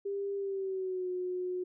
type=tone with pitch glide; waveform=sine; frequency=398.7 to 363.5 Hz; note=G4 to F#4; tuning=+29 to -31 cents; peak=-32 dBFS; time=0.05-1.64 s; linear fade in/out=10 ms; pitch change=-160 cents; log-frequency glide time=0.36-1.09 s; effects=none